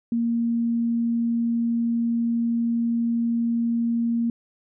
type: tone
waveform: sine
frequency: 233.1 Hz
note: A#3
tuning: in tune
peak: -20 dBFS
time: 0.12-4.3 s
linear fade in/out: 2 ms
effects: none